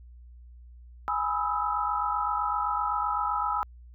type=chord; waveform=sine; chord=E major seventh; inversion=first; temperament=equal with one note detuned; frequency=830.6 / 987.8 / 1270.7 / 1318.5 Hz; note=G#5 / B5 / D#6 / E6; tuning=0 / 0 / +36 / 0 cents; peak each=-31 dBFS; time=1.08-3.63 s; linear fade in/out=0 ms; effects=added 60 Hz sine -46 dBFS peak until 3.94 s